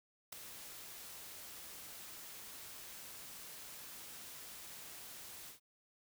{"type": "noise with ADSR envelope", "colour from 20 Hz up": "white", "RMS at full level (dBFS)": -42, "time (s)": [0.32, 5.6], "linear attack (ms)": 8, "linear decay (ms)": 4, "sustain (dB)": -9, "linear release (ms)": 120, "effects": []}